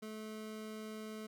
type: tone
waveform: 25% pulse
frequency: 216.6 Hz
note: A3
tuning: 27 cents flat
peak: -40 dBFS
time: 0.02-1.27 s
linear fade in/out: 10 ms
effects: none